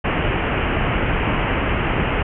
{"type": "low-pass noise", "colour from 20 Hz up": "pink", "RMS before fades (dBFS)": -20, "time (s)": [0.04, 2.23], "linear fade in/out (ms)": 10, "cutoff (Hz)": 3000, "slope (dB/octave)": 96, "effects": []}